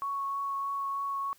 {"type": "tone with vibrato", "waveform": "sine", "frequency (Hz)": 1108.7, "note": "C#6", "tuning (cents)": 0, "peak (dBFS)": -30, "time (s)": [0.02, 1.33], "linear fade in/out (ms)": 0, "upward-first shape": "triangle", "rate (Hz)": 3.2, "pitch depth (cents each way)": 11, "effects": ["white hiss -62 dBFS RMS until 1.38 s"]}